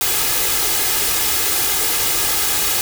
white noise with comb filter, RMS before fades -18 dBFS, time 0.01-2.81 s, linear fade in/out 0 ms, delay 2.4 ms, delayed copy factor +0.6, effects none

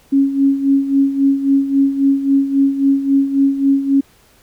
sine tone with tremolo, 275.2 Hz, C#4, 12 cents flat, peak -8 dBFS, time 0.12-4.01 s, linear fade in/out 10 ms, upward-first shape sine, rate 3.7 Hz, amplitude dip 70%, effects pink hiss -51 dBFS RMS until 4.42 s

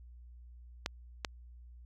clicks, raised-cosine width 0.2 ms, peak -15 dBFS, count 2, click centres 0.861 / 1.248 s, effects added 60 Hz sine -50 dBFS peak until 1.85 s

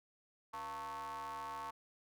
square ring-modulated tone, 103.7 Hz, G#2, 2 cents flat, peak -40 dBFS, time 0.53-1.71 s, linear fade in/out 10 ms, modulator 1000 Hz, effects none

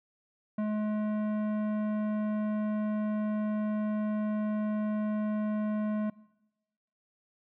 triangle tone with tanh clipping, 212.4 Hz, G#3, 39 cents sharp, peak -30 dBFS, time 0.58-6.1 s, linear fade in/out 5 ms, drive 18 dB, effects noise-tail reverb RT60 1.0 s tail -22 dB re dry

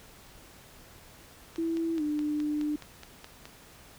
click train, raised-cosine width 0.2 ms, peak -26 dBFS, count 10, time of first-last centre 1.56-3.455 s, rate 4.75 Hz
sine tone with pitch glide, 329.6 to 298.8 Hz, E4 to D4, 0 to +30 cents, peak -27 dBFS, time 1.58-2.76 s, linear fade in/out 5 ms, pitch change -170 cents, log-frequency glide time 1.96-2.02 s
effects pink hiss -53 dBFS RMS until 3.98 s

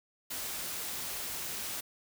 white noise, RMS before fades -38 dBFS, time 0.3-1.81 s, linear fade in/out 10 ms, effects none

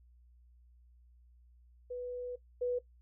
sine tone pair in turn, 493.9 / 492.1 Hz, B4 / B4, 0 / -6 cents, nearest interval unison, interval 6 cents, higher first, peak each -37 / -30 dBFS, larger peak second, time 1.9-2.36 / 2.61-2.79 s, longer first, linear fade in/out 10 ms, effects noise-tail reverb RT60 0.1 s tail -17 dB re dry + added 60 Hz sine -59 dBFS peak until 3.01 s

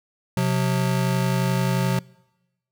square tone pair together, 128.57 / 180 Hz, C3 / F#3, -30 / -47 cents, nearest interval tritone, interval 583 cents, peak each -23 dBFS, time 0.37-1.99 s, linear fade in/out 2 ms, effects noise-tail reverb RT60 1.0 s tail -24 dB re dry

